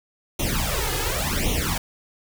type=noise with flanger; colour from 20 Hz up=pink; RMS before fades=-24 dBFS; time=0.39-1.78 s; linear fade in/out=5 ms; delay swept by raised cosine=0.31 to 2.41 ms; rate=0.9 Hz; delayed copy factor=+1; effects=none